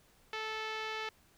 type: tone with low-pass filter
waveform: 5% pulse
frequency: 437.5 Hz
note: A4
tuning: 10 cents flat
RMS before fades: -39 dBFS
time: 0.33-1.09 s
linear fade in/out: 2 ms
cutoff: 3000 Hz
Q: 0.76
effects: pink hiss -66 dBFS RMS until 1.37 s